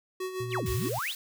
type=tone with tremolo; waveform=square; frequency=372.5 Hz; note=F#4; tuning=12 cents sharp; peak=-31 dBFS; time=0.2-0.89 s; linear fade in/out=5 ms; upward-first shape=sine; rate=6.3 Hz; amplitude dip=60%
type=tone; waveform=sine; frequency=118.9 Hz; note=A#2; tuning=35 cents sharp; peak=-34 dBFS; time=0.4-0.99 s; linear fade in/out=5 ms
type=exponential two-way sweep; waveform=sine; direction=down then up; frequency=4977 to 58 to 4977 Hz; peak=-30 dBFS; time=0.5-1.15 s; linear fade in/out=50 ms; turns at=0.7 s
type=high-pass noise; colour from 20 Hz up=white; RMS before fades=-40 dBFS; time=0.66-1.15 s; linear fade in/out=2 ms; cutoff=1600 Hz; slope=12 dB/octave
effects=none